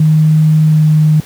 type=tone with pitch glide; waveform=sine; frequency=155.56 to 154.13 Hz; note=D#3 to D#3; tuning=0 to -16 cents; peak=-5 dBFS; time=0-1.2 s; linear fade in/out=2 ms; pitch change=-16 cents; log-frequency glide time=0.67-0.85 s; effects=pink hiss -35 dBFS RMS until 1.25 s + high-pass 80 Hz 12 dB/octave